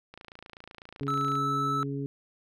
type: click train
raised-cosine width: 0.3 ms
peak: -29 dBFS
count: 35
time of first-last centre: 0.14-1.354 s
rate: 28 Hz
type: harmonic tone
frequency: 139.3 Hz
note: C#3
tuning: 9 cents sharp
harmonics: 1 / 2 / 3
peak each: -33 / -34 / -38 dBFS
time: 1.01-2.06 s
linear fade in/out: 0 ms
type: tone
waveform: triangle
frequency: 1310 Hz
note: E6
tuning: 11 cents flat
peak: -25 dBFS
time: 1.08-1.83 s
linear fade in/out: 0 ms
effects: none